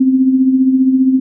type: tone with tremolo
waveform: sine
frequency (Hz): 261.6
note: C4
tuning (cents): 0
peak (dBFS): -5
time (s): 0-1.2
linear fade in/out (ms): 10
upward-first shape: triangle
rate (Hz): 15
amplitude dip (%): 60
effects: none